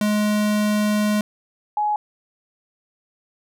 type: tone pair in turn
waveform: square / sine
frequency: 210 / 840 Hz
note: G#3 / G#5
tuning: +19 / +19 cents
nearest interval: 2 octaves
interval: 2400 cents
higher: second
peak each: -18 dBFS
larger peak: neither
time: 0.01-1.21 / 1.77-1.96 s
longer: first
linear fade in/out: 2 ms
effects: none